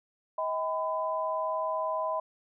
sine tone cluster, 636 / 790 / 1006 Hz, D#5 / G5 / B5, +38 / +13 / +32 cents, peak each -31 / -40 / -31 dBFS, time 0.38-2.2 s, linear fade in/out 5 ms, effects none

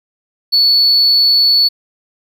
triangle tone, 4435 Hz, C#8, in tune, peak -5 dBFS, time 0.52-1.69 s, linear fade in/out 20 ms, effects tanh soft clip ceiling -4 dBFS

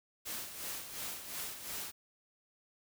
white noise with tremolo, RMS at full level -40 dBFS, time 0.25-1.92 s, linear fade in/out 20 ms, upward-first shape sine, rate 2.8 Hz, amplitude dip 60%, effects none

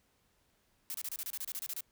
blue noise bursts, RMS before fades -39 dBFS, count 13, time 0.9-1.807 s, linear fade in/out 0 ms, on 43 ms, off 29 ms, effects pink hiss -73 dBFS RMS until 1.91 s

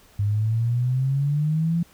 sine exponential sweep, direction up, 100.4 to 171.7 Hz, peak -19 dBFS, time 0.19-1.83 s, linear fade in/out 5 ms, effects pink hiss -54 dBFS RMS until 1.93 s

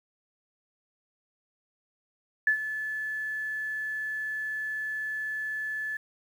sine tone with ADSR envelope, 1732 Hz, A6, 28 cents flat, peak -18 dBFS, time 2.47-5.97 s, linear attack 3 ms, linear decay 94 ms, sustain -12 dB, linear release 4 ms, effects 9-bit

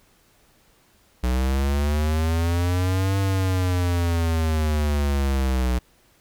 square linear two-way sweep, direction up then down, 61.1 to 98 to 61.1 Hz, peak -20 dBFS, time 1.23-5.79 s, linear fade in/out 10 ms, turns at 3.18 s, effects pink hiss -59 dBFS RMS until 6.2 s

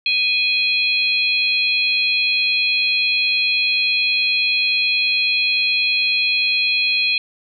harmonic tone, 830.6 Hz, G#5, in tune, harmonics 3 / 4 / 5, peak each -17 / -23 / -21 dBFS, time 0.06-7.18 s, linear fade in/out 2 ms, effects none

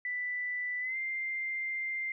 sine tone with pitch glide, 1982 to 2095 Hz, B6 to C7, +6 to +2 cents, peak -32 dBFS, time 0.05-2.12 s, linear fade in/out 2 ms, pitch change +96 cents, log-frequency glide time 0.8-0.97 s, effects none

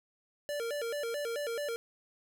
square tone with vibrato, 520 Hz, C5, 11 cents flat, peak -34 dBFS, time 0.49-1.76 s, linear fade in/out 0 ms, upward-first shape square, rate 4.6 Hz, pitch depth 200 cents each way, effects none

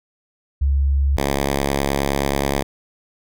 sine / 5% pulse tone pair in turn, 69.3 / 69.55 Hz, C#2 / C#2, 0 / +6 cents, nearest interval unison, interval 6 cents, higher second, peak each -14 / -7 dBFS, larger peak second, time 0.61-1.17 / 1.17-2.63 s, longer second, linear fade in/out 10 ms, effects none

